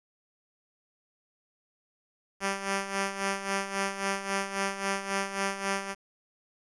5% pulse tone with tremolo, 196.2 Hz, G3, 2 cents sharp, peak -15 dBFS, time 2.4-5.95 s, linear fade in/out 50 ms, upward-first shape sine, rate 3.7 Hz, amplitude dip 70%, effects resampled to 24000 Hz + 9-bit

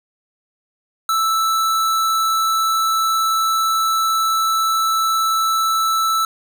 square tone, 1318.5 Hz, E6, in tune, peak -16 dBFS, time 1.09-6.25 s, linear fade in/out 2 ms, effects 9-bit

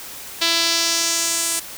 sawtooth tone with band-pass filter sweep, 333.8 Hz, E4, 22 cents sharp, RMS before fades -20 dBFS, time 0.41-1.6 s, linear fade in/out 10 ms, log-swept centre 4000 to 9000 Hz, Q 2, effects white hiss -35 dBFS RMS until 1.77 s

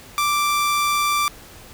sawtooth tone, 1174.7 Hz, D6, in tune, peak -14 dBFS, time 0.18-1.28 s, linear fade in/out 0 ms, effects pink hiss -43 dBFS RMS until 1.73 s

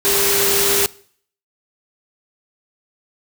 sine tone in noise, 400 Hz, G4, 35 cents sharp, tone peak -21 dBFS, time 0.05-0.86 s, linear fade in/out 0 ms, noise white, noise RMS -17 dBFS, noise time 0.05-0.86 s, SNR -7 dB, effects noise-tail reverb RT60 0.6 s tail -22 dB re dry

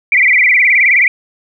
sine tone with vibrato, 2164 Hz, C#7, 42 cents flat, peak -6 dBFS, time 0.12-1.08 s, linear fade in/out 2 ms, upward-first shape sine, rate 19 Hz, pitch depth 170 cents each way, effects none

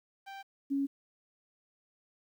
sawtooth / sine tone pair in turn, 784 / 277.2 Hz, G5 / C#4, 0 / 0 cents, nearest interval octave + tritone, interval 1800 cents, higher first, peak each -39 / -28 dBFS, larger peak second, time 0.26-0.43 / 0.7-0.87 s, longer neither, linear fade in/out 20 ms, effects low-pass 4000 Hz 12 dB/octave + 11-bit

